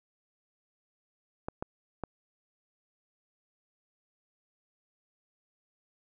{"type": "clicks", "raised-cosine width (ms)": 1, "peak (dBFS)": -20, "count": 3, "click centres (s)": [1.485, 1.625, 2.037], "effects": []}